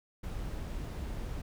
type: noise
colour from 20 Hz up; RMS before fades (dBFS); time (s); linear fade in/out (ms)
brown; -38; 0.23-1.42; 10
effects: none